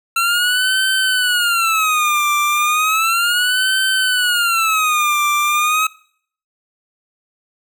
25% pulse tone with vibrato, 1348 Hz, E6, 38 cents sharp, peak -10 dBFS, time 0.16-5.87 s, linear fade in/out 5 ms, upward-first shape sine, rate 0.34 Hz, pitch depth 230 cents each way, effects noise-tail reverb RT60 0.6 s tail -23 dB re dry

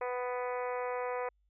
harmonic tone, 248.2 Hz, B3, 9 cents sharp, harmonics 2 / 3 / 4 / 5 / 6 / 7 / 8 / 9 / 10, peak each -35 / -41 / -40 / -45 / -50 / -51 / -48 / -51 / -54 dBFS, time 0.01-1.29 s, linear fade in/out 5 ms, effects added 50 Hz sine -69 dBFS peak until 1.49 s

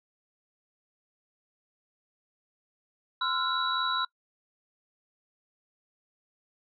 sine tone cluster, 1031 / 1346 / 1430 / 3910 Hz, C6 / E6 / F6 / B7, -26 / +36 / +41 / -18 cents, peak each -32 / -31 / -33 / -31 dBFS, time 3.21-4.05 s, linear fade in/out 5 ms, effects noise-tail reverb RT60 0.1 s tail -24 dB re dry

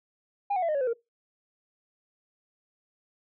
sine tone with pitch steps, 808 / 736.7 / 671.6 / 612.3 / 558.3 / 509 / 464.1 Hz, G#5 / F#5 / E5 / D#5 / C#5 / C5 / A#4, -48 / -8 / +32 / -28 / +12 / -48 / -8 cents, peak -22 dBFS, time 0.5-0.934 s, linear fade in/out 10 ms, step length 62 ms, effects noise-tail reverb RT60 0.2 s tail -22 dB re dry + tanh soft clip ceiling -23 dBFS

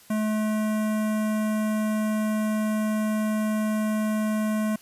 square tone with notch filter, 215 Hz, A3, 40 cents flat, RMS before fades -25 dBFS, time 0.1-4.76 s, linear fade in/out 5 ms, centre 4200 Hz, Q 0.73, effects white hiss -53 dBFS RMS until 4.81 s + resampled to 32000 Hz

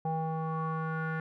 square tone with low-pass filter sweep, 160 Hz, D#3, 49 cents sharp, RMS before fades -33 dBFS, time 0.05-1.2 s, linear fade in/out 2 ms, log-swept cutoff 780 to 1600 Hz, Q 5.8, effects none

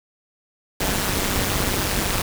pink noise with amplitude modulation, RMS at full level -19 dBFS, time 0.8-2.22 s, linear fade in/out 5 ms, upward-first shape sine, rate 197 Hz, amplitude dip 80%, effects none

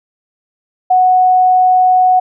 sine tone, 738 Hz, F#5, 5 cents flat, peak -6 dBFS, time 0.9-2.2 s, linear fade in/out 10 ms, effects none

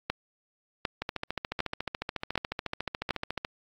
two click trains, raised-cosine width 0.3 ms, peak -15 / -11 dBFS, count 35 / 5, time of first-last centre 1.02-3.449 / 0.1-3.108 s, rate 14 / 1.33 Hz, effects AAC 64 kbps

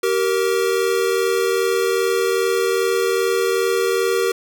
square tone pair together, 385.4 / 467.9 Hz, G4 / A#4, -29 / +6 cents, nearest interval minor third, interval 335 cents, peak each -20 dBFS, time 0.03-4.32 s, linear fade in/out 5 ms, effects none

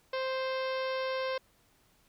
harmonic tone with a mistuned harmonic, 523.3 Hz, C5, in tune, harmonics 1 / 2 / 3 / 4 / 5 / 6 / 7 / 8 / 9 / 10, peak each -32 / -38 / -42 / -44 / -46 / -48 / -49 / -50 / -51 / -52 dBFS, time 0.13-1.38 s, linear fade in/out 5 ms, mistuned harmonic 10, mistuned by +53 cents, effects pink hiss -67 dBFS RMS until 2.08 s

